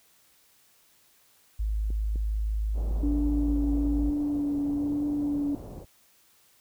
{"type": "tone", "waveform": "sine", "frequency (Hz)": 53, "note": "G#1", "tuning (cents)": 36, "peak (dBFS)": -25, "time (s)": [1.59, 4.11], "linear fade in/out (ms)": 10}
{"type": "clicks", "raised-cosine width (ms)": 3, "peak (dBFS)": -28, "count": 6, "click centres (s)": [1.904, 2.158, 2.911, 3.982, 4.885, 4.925]}
{"type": "low-pass noise", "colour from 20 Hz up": "pink", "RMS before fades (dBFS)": -41, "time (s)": [2.73, 5.86], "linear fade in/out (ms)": 50, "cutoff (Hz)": 750, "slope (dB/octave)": 24}
{"type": "tone with vibrato", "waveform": "sine", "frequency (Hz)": 289.4, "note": "D4", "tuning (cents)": -25, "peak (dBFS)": -25, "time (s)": [3.03, 5.55], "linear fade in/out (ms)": 2, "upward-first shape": "triangle", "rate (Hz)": 1.1, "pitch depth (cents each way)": 20}
{"effects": ["white hiss -62 dBFS RMS until 6.6 s"]}